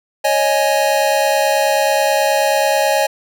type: chord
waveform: square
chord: C# suspended second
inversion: none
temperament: just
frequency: 554.4 / 623.7 / 831.5 Hz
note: C#5 / D#5 / G#5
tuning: 0 / +4 / +2 cents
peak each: -18 dBFS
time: 0.24-3.07 s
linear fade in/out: 10 ms
effects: none